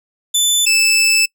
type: tone pair in turn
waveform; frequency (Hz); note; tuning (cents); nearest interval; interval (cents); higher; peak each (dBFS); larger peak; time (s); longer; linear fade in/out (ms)
20% pulse; 3513 / 2632; A7 / E7; -3 / -3; perfect fourth; 500; first; -6; neither; 0.34-0.66 / 0.66-1.26; second; 10
effects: noise-tail reverb RT60 0.1 s tail -26 dB re dry